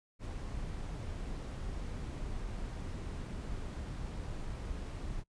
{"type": "noise", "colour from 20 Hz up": "brown", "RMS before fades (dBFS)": -40, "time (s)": [0.19, 5.24], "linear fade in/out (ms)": 50, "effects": ["noise-tail reverb RT60 0.1 s tail -24 dB re dry", "resampled to 22050 Hz"]}